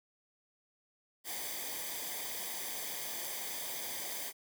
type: noise with comb filter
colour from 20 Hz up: white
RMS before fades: -40 dBFS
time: 1.24-4.33 s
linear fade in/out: 50 ms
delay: 0.73 ms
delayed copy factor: -0.7
effects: none